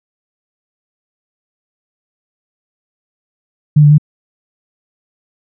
sine tone with pitch steps, 150 / 146.9 / 149.9 Hz, D3 / D3 / D3, +37 / +1 / +36 cents, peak -3 dBFS, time 3.76-3.982 s, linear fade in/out 10 ms, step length 74 ms, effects none

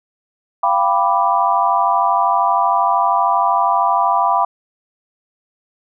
sine chord, G dominant seventh, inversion third, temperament equal with one note detuned, 691.2 / 784 / 987.8 / 1174.7 Hz, F5 / G5 / B5 / D6, -18 / 0 / 0 / 0 cents, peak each -19 / -18 / -16 / -19 dBFS, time 0.63-4.45 s, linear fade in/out 5 ms, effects none

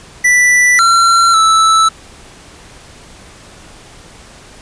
square tone with pitch steps, 1974 / 1362 / 1315 Hz, B6 / F6 / E6, -1 / -44 / -5 cents, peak -7 dBFS, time 0.24-1.89 s, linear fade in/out 10 ms, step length 550 ms, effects pink hiss -38 dBFS RMS until 4.61 s + resampled to 22050 Hz

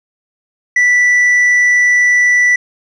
sine tone with tanh clipping, 1968 Hz, B6, 7 cents flat, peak -8 dBFS, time 0.76-2.56 s, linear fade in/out 5 ms, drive 3 dB, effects none

